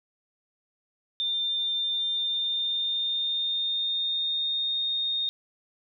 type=tone with pitch glide; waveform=sine; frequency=3597 to 3687 Hz; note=A7 to A#7; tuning=+37 to -20 cents; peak=-25 dBFS; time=1.2-5.29 s; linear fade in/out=0 ms; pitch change=+43 cents; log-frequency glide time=1.99-4.82 s; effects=none